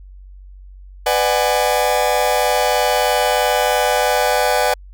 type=chord; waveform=40% pulse; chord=G# half-diminished seventh; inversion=first; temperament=just; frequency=498.4 / 598 / 747.5 / 830.6 Hz; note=B4 / D5 / F#5 / G#5; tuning=+16 / +31 / +17 / 0 cents; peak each=-19 dBFS; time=1.06-4.74 s; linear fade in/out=5 ms; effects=added 47 Hz sine -36 dBFS peak until 4.93 s